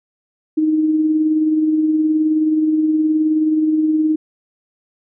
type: tone with tremolo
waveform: sine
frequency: 311.1 Hz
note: D#4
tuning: in tune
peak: -11 dBFS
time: 0.57-4.16 s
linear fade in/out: 10 ms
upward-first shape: sine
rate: 19 Hz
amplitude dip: 35%
effects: none